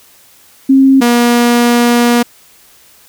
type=tone pair in turn; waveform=sine / sawtooth; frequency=268.5 / 239.2 Hz; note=C4 / A#3; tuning=+45 / +45 cents; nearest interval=major second; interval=200 cents; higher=first; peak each=-3 dBFS; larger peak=neither; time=0.69-1.01 / 1.01-2.23 s; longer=second; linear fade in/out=10 ms; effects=white hiss -44 dBFS RMS until 3.08 s